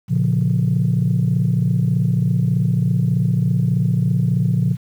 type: chord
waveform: sine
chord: Bb minor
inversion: none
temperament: just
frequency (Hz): 116.54 / 139.85 / 174.81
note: Bb2 / Db3 / F3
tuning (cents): 0 / +16 / +2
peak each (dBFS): -18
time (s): 0.08-4.77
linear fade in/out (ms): 50
effects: tanh soft clip ceiling -8 dBFS + 8-bit